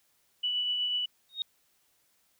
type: tone with tremolo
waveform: sine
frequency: 2960 Hz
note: F#7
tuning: in tune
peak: -26 dBFS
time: 0.43-1.06 s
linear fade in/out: 10 ms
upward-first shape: triangle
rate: 8.1 Hz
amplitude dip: 30%
type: tone with exponential growth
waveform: sine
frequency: 3729 Hz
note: A#7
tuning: in tune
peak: -25 dBFS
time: 1.29-1.42 s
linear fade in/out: 1 ms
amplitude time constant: 27 ms
effects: white hiss -70 dBFS RMS until 2.39 s